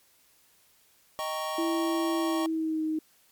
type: chord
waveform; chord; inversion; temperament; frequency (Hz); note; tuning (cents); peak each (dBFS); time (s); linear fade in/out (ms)
square; Eb dominant seventh; none; equal; 622.3 / 784 / 932.3 / 1108.7; Eb5 / G5 / Bb5 / Db6; 0 / 0 / 0 / 0; -35 / -39 / -40 / -35; 1.19-2.46; 0
type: tone with pitch glide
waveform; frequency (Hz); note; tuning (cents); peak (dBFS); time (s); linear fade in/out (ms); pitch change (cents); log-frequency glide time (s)
sine; 331.3 to 313.4; E4 to D#4; +9 to +13; -26; 1.58-2.99; 5; -96; 2.18-2.83
effects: white hiss -63 dBFS RMS until 3.31 s + MP3 96 kbps